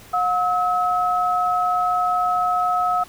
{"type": "tone pair together", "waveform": "sine", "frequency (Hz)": [721, 1287.2], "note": ["F#5", "E6"], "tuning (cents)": [-45, -42], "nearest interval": "minor seventh", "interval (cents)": 1003, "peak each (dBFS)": -20, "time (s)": [0.13, 3.04], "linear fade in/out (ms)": 10, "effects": ["pink hiss -45 dBFS RMS until 3.08 s"]}